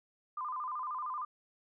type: tone with vibrato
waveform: sine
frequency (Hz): 1108.7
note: C#6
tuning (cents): 0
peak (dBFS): -35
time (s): 0.37-1.25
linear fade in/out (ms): 5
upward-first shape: square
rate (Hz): 13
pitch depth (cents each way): 140
effects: none